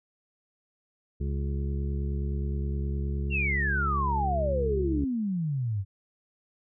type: harmonic tone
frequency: 69.6 Hz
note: C#2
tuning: 8 cents sharp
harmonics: 1 / 2 / 3 / 5 / 6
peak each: -28 / -34 / -38 / -42 / -44 dBFS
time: 1.2-5.05 s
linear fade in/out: 10 ms
type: exponential sweep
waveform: sine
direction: down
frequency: 2809 to 92.5 Hz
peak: -26 dBFS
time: 3.3-5.85 s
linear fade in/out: 50 ms
effects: none